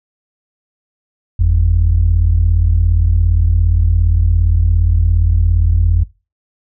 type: tone pair together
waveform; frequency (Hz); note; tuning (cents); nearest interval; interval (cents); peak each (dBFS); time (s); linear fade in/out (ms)
sine; 47.76 / 85.1; G1 / F2; -44 / -44; minor seventh; 1000; -10; 1.39-6.04; 10
effects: noise-tail reverb RT60 0.3 s tail -23 dB re dry + tanh soft clip ceiling -3 dBFS